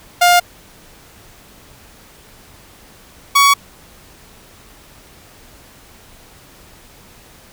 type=tone pair in turn; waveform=sawtooth; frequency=706 / 1123.9 Hz; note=F5 / C#6; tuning=+19 / +24 cents; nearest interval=minor sixth; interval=805 cents; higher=second; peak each=-4 dBFS; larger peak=neither; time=0.21-0.4 / 3.35-3.54 s; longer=neither; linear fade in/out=10 ms; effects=pink hiss -44 dBFS RMS until 7.52 s